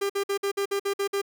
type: tone bursts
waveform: 45% pulse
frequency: 398.6 Hz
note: G4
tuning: 29 cents sharp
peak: -24 dBFS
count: 9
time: 0.01-1.217 s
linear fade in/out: 10 ms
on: 87 ms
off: 53 ms
effects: none